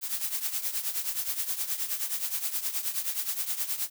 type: noise with tremolo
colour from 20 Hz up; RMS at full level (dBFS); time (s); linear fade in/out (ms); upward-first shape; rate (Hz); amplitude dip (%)
blue; -28; 0.01-3.9; 50; triangle; 9.5; 80
effects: none